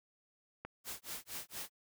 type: click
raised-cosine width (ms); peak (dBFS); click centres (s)
0.5; -28; 0.65
type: noise with tremolo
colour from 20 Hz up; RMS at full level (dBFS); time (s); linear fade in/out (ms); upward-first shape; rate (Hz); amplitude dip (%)
white; -42; 0.84-1.7; 50; sine; 4.3; 100
effects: none